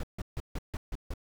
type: noise bursts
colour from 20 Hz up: brown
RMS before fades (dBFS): -34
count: 7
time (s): 0-1.138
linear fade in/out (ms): 2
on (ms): 34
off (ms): 150
effects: none

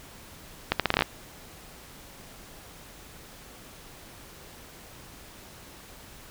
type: accelerating click train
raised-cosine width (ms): 0.3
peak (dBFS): -5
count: 9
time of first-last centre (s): 0.72-1.022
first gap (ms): 77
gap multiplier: 0.78
effects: pink hiss -48 dBFS RMS until 6.3 s

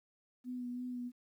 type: tone with vibrato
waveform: sine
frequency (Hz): 247.4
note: B3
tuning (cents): +3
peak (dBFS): -38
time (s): 0.44-1.12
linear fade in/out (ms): 50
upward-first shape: sine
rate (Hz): 3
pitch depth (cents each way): 22
effects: 12-bit

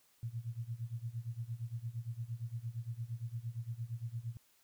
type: tone with tremolo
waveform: sine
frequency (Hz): 116.54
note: A#2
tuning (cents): 0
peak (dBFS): -35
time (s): 0.23-4.37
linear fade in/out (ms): 0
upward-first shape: sine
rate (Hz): 8.7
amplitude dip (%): 90
effects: white hiss -70 dBFS RMS until 4.63 s

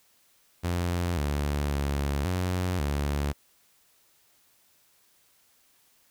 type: tone with pitch steps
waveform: sawtooth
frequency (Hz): 87.5 / 72.5 / 70.8 / 91 / 71.9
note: F2 / D2 / C#2 / F#2 / D2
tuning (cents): +4 / -22 / +37 / -28 / -36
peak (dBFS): -22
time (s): 0.63-3.33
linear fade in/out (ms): 20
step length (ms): 540
effects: white hiss -64 dBFS RMS until 6.1 s

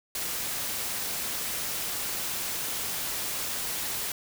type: noise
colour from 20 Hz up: white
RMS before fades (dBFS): -32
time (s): 0.15-4.12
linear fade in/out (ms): 2
effects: none

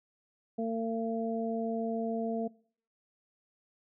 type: harmonic tone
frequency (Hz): 226.7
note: A#3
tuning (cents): -48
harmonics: 1 / 2 / 3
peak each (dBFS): -32 / -35 / -37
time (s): 0.58-2.48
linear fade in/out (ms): 10
effects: noise-tail reverb RT60 0.5 s tail -22 dB re dry

